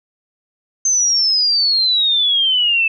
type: exponential sweep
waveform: sine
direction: down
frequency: 6300 to 2619 Hz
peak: -12 dBFS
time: 0.85-2.88 s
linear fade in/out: 5 ms
effects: none